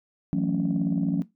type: chord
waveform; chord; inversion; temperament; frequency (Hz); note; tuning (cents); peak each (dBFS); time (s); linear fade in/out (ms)
sine; F# minor seventh; third; just; 166.5 / 185 / 222 / 277.5; E3 / F#3 / A3 / C#4; +18 / 0 / +16 / +2; -27 / -25 / -29 / -26; 0.33-1.22; 0
effects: noise-tail reverb RT60 0.2 s tail -19 dB re dry + tanh soft clip ceiling -16 dBFS